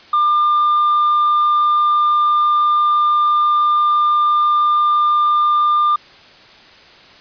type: tone with hard clipping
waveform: sine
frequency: 1199 Hz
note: D6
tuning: 36 cents sharp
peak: -12 dBFS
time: 0.13-5.96 s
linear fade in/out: 5 ms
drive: 2 dB
effects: white hiss -43 dBFS RMS until 7.2 s + resampled to 11025 Hz